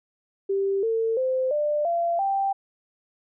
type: tone with pitch steps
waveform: sine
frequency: 392.4 / 450.7 / 517.8 / 594.8 / 683.2 / 784.8 Hz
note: G4 / A4 / C5 / D5 / F5 / G5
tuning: +2 / +42 / -18 / +22 / -38 / +2 cents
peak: -21 dBFS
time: 0.49-2.53 s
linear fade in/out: 10 ms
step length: 340 ms
effects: none